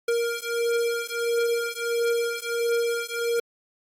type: beating tone pair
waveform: square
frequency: 467.9 / 469.4 Hz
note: A#4 / A#4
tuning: +6 / +12 cents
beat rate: 1.5 Hz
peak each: -27 dBFS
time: 0.08-3.4 s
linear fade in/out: 5 ms
effects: AAC 48 kbps